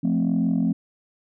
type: chord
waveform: sine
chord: F major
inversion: none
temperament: equal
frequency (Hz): 174.61 / 220 / 261.6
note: F3 / A3 / C4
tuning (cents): 0 / 0 / 0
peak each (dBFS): -22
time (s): 0.03-0.73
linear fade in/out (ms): 10
effects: tanh soft clip ceiling -14 dBFS